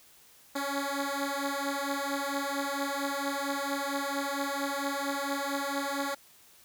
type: beating tone pair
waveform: 10% pulse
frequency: 277.2 / 281.6 Hz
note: C#4 / C#4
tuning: 0 / +27 cents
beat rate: 4.4 Hz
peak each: -25 dBFS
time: 0.55-6.15 s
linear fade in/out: 10 ms
effects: white hiss -58 dBFS RMS until 6.64 s